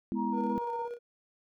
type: chord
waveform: sine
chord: E major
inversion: first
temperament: equal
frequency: 207.7 / 246.9 / 329.6 Hz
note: G#3 / B3 / E4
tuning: 0 / 0 / 0 cents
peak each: -33 / -33 / -37 dBFS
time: 0.12-0.58 s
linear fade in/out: 0 ms
type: tone with vibrato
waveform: sine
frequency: 932.3 Hz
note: A#5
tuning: in tune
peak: -33 dBFS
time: 0.15-0.89 s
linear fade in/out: 50 ms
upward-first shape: square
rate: 2.8 Hz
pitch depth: 19 cents each way
type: tone with tremolo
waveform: triangle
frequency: 478 Hz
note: A#4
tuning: 43 cents sharp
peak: -33 dBFS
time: 0.32-0.99 s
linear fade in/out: 50 ms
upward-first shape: square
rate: 17 Hz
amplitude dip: 40%
effects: none